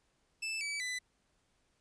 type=tone with pitch steps; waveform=sawtooth; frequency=2637 / 2296 / 1998.5 Hz; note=E7 / D7 / B6; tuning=0 / -40 / +20 cents; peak=-32 dBFS; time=0.42-0.99 s; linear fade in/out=10 ms; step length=190 ms; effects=pink hiss -75 dBFS RMS until 1.8 s + resampled to 22050 Hz